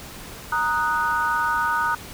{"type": "chord", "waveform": "sine", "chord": "D# minor", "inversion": "second", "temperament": "equal", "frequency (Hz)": [932.3, 1244.5, 1480], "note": ["A#5", "D#6", "F#6"], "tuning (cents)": [0, 0, 0], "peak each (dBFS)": -24, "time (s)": [0.52, 1.95], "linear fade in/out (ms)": 5, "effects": ["pink hiss -39 dBFS RMS until 2.13 s"]}